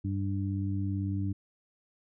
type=harmonic tone; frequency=98 Hz; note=G2; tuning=in tune; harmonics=1 / 2 / 3; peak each=-30 / -36 / -36 dBFS; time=0.04-1.33 s; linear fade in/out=10 ms; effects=none